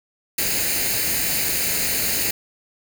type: noise with comb filter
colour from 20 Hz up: white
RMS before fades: -22 dBFS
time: 0.38-2.31 s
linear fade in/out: 5 ms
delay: 0.44 ms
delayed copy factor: +0.65
effects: none